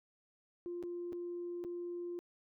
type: tone with dropouts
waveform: sine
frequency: 349.2 Hz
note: F4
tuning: in tune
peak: -38 dBFS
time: 0.66-2.19 s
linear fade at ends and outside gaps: 0 ms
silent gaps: 0.827-0.836 / 1.124-1.13 / 1.64-1.648 s
effects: tanh soft clip ceiling -34 dBFS